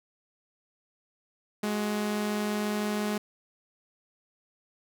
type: tone pair together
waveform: sawtooth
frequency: 209.7 / 373.6 Hz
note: G#3 / F#4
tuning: +17 / +17 cents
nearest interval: minor seventh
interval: 1000 cents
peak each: -24 / -34 dBFS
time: 1.63-3.18 s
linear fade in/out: 5 ms
effects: none